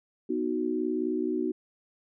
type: chord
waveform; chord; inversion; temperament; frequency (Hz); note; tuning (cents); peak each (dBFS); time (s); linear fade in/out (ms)
sine; B major; none; equal; 246.9 / 311.1 / 370; B3 / D#4 / F#4; 0 / 0 / 0; -32 / -30 / -30; 0.29-1.52; 10
effects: none